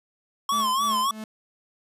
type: tone with vibrato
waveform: square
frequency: 1085 Hz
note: C#6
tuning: 37 cents flat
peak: -22 dBFS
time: 0.49-1.11 s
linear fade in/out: 2 ms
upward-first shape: sine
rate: 3.5 Hz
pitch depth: 110 cents each way
type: tone with tremolo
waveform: 45% pulse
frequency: 217.3 Hz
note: A3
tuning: 21 cents flat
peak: -31 dBFS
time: 0.52-1.24 s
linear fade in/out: 2 ms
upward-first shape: triangle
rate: 3.1 Hz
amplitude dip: 100%
effects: resampled to 32000 Hz